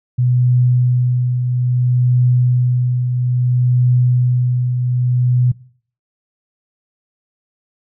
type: tone with tremolo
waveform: sine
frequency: 124.3 Hz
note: B2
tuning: 12 cents sharp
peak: -9 dBFS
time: 0.18-5.52 s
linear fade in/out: 10 ms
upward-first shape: triangle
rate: 0.6 Hz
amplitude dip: 50%
effects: noise-tail reverb RT60 0.5 s tail -20 dB re dry